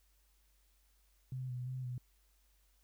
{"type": "tone with vibrato", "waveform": "sine", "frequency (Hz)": 126.8, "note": "B2", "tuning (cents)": 46, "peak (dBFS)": -38, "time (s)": [1.32, 1.98], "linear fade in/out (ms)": 2, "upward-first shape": "square", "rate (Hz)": 2.9, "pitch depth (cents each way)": 31, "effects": ["added 49 Hz sine -69 dBFS peak until 2.83 s", "white hiss -75 dBFS RMS until 2.83 s"]}